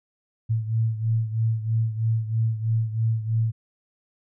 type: beating tone pair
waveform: sine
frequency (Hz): 111.5 / 114.6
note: A2 / A#2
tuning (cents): +23 / -29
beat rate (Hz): 3.1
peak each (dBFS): -22 / -27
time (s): 0.49-3.52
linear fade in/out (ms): 20
effects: none